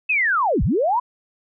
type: linear two-way sweep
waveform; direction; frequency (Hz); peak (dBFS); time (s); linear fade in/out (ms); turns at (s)
sine; down then up; 2637 to 36.71 to 1024; -16; 0.09-1; 10; 0.63
effects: none